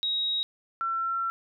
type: tone pair in turn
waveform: sine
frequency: 3800 / 1350.5 Hz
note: A#7 / E6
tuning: +33 / +42 cents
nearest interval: octave + tritone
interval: 1791 cents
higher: first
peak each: -25 / -26 dBFS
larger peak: first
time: 0.03-0.43 / 0.81-1.3 s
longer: second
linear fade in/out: 0 ms
effects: none